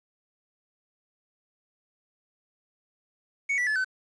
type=tone with pitch steps; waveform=triangle; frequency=2226 / 1960.4 / 1726.4 / 1520.4 Hz; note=C#7 / B6 / A6 / F#6; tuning=+7 / -13 / -33 / +47 cents; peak=-22 dBFS; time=3.49-3.846 s; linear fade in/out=10 ms; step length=89 ms; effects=resampled to 22050 Hz + 9-bit